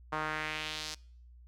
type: tone with band-pass filter sweep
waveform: sawtooth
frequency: 154.6 Hz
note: D#3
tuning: 11 cents flat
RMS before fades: -37 dBFS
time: 0.12-0.95 s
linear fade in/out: 10 ms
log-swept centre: 1100 to 5400 Hz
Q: 1.8
effects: noise-tail reverb RT60 0.6 s tail -25 dB re dry + added 60 Hz sine -52 dBFS peak until 1.47 s